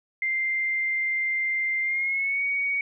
sine tone with pitch glide, 2093 to 2243 Hz, C7 to C#7, 0 to +20 cents, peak -23 dBFS, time 0.22-2.81 s, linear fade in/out 2 ms, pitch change +120 cents, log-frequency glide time 1.82-2.43 s, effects none

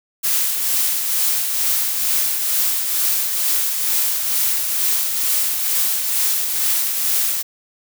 blue noise with tremolo, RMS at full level -17 dBFS, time 0.23-7.43 s, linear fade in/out 20 ms, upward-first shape triangle, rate 2.2 Hz, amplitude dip 45%, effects none

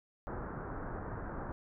pink low-pass noise, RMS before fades -41 dBFS, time 0.27-1.52 s, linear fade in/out 0 ms, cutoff 1600 Hz, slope 48 dB/octave, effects none

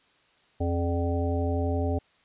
harmonic tone with a mistuned harmonic, 84.9 Hz, F2, 48 cents flat, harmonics 1 / 3 / 5 / 7 / 9, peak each -26 / -31 / -33 / -34 / -36 dBFS, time 0.6-1.99 s, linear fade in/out 10 ms, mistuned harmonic 3, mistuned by +77 cents, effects white hiss -63 dBFS RMS until 2.24 s + resampled to 8000 Hz

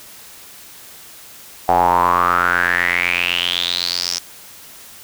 square tone with band-pass filter sweep, 43.98 Hz, F1, 13 cents sharp, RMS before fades -17 dBFS, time 1.68-4.19 s, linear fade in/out 10 ms, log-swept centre 760 to 5600 Hz, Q 7.5, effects white hiss -40 dBFS RMS until 5.03 s

